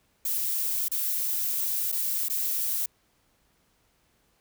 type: noise with dropouts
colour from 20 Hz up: violet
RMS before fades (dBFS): -28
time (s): 0.25-2.86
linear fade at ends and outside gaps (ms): 5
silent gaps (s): 0.884-0.915 / 1.918-1.924 / 2.285-2.298
effects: pink hiss -68 dBFS RMS until 4.4 s